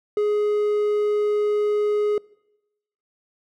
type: tone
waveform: triangle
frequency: 417.8 Hz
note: G#4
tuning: 10 cents sharp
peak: -16 dBFS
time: 0.17-2.18 s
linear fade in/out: 2 ms
effects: noise-tail reverb RT60 0.9 s tail -24 dB re dry